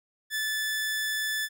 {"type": "tone", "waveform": "sawtooth", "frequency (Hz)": 1743, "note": "A6", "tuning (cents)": -17, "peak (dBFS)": -24, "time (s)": [0.3, 1.49], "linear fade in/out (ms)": 50, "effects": []}